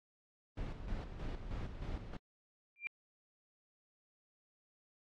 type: noise with tremolo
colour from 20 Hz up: brown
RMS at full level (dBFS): -40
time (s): 0.57-2.17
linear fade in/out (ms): 5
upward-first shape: square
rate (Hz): 3.2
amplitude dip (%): 55
type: tone with exponential growth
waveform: sine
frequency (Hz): 2378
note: D7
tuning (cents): +21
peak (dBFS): -32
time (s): 2.76-2.87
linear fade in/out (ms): 0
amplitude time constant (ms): 23
effects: low-pass 4000 Hz 12 dB/octave + AAC 64 kbps